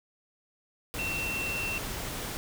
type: tone in noise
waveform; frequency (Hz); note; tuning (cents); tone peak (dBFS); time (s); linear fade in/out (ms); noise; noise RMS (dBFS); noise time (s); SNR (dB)
sine; 2700; E7; +41; -31; 0.99-1.78; 0; pink; -36; 0.94-2.37; +2
effects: none